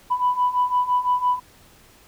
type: beating tone pair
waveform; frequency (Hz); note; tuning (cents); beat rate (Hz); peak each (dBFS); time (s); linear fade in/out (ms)
sine; 987.8 / 993.7; B5 / B5; 0 / +10; 5.9; -22 / -19; 0.1-1.4; 20
effects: tanh soft clip ceiling -11 dBFS + pink hiss -52 dBFS RMS until 2.07 s